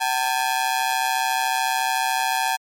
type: ring-modulated tone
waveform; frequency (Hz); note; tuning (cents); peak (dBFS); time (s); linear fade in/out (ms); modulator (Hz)
sawtooth; 830.6; G#5; 0; -13; 0-2.57; 20; 66.9
effects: MP3 64 kbps